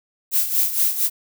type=noise with tremolo; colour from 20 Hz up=violet; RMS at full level=-17 dBFS; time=0.31-1.1 s; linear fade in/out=50 ms; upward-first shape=sine; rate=4.3 Hz; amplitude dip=70%; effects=none